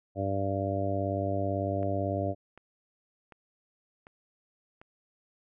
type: harmonic tone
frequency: 98 Hz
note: G2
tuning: in tune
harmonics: 1 / 2 / 3 / 4 / 5 / 6 / 7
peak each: -32 / -39 / -35 / -39 / -40 / -33 / -35 dBFS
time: 0.15-2.35 s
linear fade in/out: 50 ms
type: click train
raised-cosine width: 0.5 ms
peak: -34 dBFS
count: 5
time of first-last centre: 1.83-4.815 s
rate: 1.34 Hz
effects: none